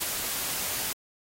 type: noise with ADSR envelope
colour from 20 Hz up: white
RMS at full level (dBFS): -27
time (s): 0-0.93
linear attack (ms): 20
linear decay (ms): 24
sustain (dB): -4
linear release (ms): 4
effects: AAC 48 kbps